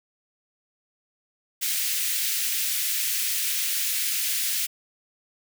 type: high-pass noise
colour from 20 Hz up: white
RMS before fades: -26 dBFS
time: 1.61-4.67 s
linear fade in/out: 20 ms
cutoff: 1900 Hz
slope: 24 dB/octave
effects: none